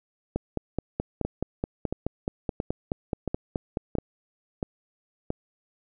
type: two click trains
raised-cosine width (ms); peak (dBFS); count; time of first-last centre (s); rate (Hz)
2; -14 / -13; 7 / 18; 1.25-5.304 / 0.36-3.985; 1.48 / 4.69
effects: none